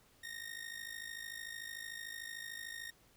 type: tone with amplitude modulation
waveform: sawtooth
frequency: 1851 Hz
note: A#6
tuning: 13 cents flat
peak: -37 dBFS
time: 0.23-2.91 s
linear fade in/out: 10 ms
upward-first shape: sine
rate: 53.4 Hz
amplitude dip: 75%
effects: pink hiss -67 dBFS RMS until 3.16 s